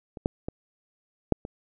clicks, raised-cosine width 2 ms, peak -25 / -10 / -18 / -6 / -22 dBFS, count 5, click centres 0.172 / 0.259 / 0.485 / 1.323 / 1.451 s, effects none

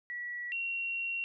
sine tone pair in turn, 1938 / 2741 Hz, B6 / F7, -33 / -33 cents, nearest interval tritone, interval 600 cents, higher second, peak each -36 / -32 dBFS, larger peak second, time 0.1-0.52 / 0.52-1.24 s, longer second, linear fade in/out 0 ms, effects none

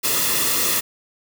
white noise with comb filter, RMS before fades -20 dBFS, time 0.03-0.81 s, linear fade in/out 20 ms, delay 1.3 ms, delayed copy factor -0.65, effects none

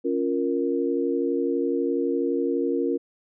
sine chord, Bb minor, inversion first, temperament equal, 277.2 / 349.2 / 466.2 Hz, Db4 / F4 / Bb4, 0 / 0 / 0 cents, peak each -26 dBFS, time 0.04-2.98 s, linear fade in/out 20 ms, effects none

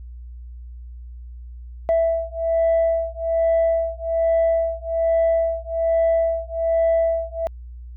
sine beating tone pair, 660 / 661.2 Hz, E5 / E5, +2 / +5 cents, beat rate 1.2 Hz, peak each -19 dBFS, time 1.89-7.47 s, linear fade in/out 0 ms, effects tanh soft clip ceiling -12 dBFS + added 60 Hz sine -34 dBFS peak until 7.96 s

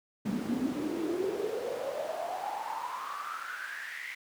brown noise with high-pass filter sweep, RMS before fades -35 dBFS, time 0.25-4.15 s, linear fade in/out 10 ms, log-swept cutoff 210 to 2100 Hz, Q 9.9, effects none

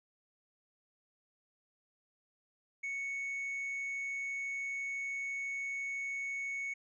triangle tone, 2217 Hz, C#7, in tune, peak -34 dBFS, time 2.83-6.74 s, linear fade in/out 10 ms, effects resampled to 16000 Hz

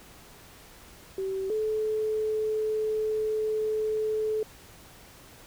sine tone pair in turn, 384 / 432.6 Hz, G4 / A4, -36 / -29 cents, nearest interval major second, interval 207 cents, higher second, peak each -28 / -25 dBFS, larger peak second, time 1.18-1.5 / 1.5-4.43 s, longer second, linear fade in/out 2 ms, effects pink hiss -51 dBFS RMS until 5.46 s

